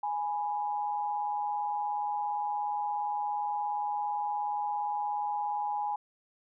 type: tone pair together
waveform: sine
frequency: 830.6 / 987.8 Hz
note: G#5 / B5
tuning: 0 / 0 cents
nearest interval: minor third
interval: 300 cents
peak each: -30 / -37 dBFS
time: 0.03-5.96 s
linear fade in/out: 5 ms
effects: none